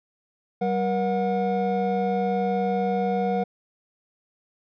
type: tone cluster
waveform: triangle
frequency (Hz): 192.1 / 476.5 / 729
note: G3 / A#4 / F#5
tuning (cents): -35 / +38 / -26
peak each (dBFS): -24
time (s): 0.61-3.44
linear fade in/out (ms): 10
effects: resampled to 11025 Hz